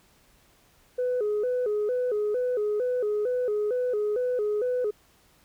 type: tone with vibrato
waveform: sine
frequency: 457.3 Hz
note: A#4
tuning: 33 cents flat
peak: -22 dBFS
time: 0.98-4.91 s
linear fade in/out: 10 ms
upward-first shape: square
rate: 2.2 Hz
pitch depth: 150 cents each way
effects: tanh soft clip ceiling -21 dBFS + pink hiss -61 dBFS RMS until 5.44 s